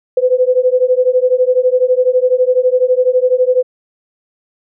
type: beating tone pair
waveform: sine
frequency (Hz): 500 / 512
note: B4 / C5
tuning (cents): +21 / -38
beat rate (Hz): 12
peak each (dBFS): -12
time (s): 0.17-3.63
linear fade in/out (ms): 5
effects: none